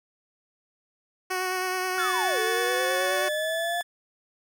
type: tone with vibrato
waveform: 10% pulse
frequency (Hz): 370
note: F#4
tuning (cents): 0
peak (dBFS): -18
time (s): 1.3-3.29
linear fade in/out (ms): 10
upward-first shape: sine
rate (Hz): 9.4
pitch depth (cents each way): 17
type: tone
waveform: 30% pulse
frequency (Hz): 1730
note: A6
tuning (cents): -30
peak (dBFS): -27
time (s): 1.98-3.83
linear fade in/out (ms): 20
type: linear two-way sweep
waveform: sine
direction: down then up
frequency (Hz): 1462 to 430 to 703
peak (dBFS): -27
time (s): 1.98-3.81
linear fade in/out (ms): 0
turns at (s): 2.39
effects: none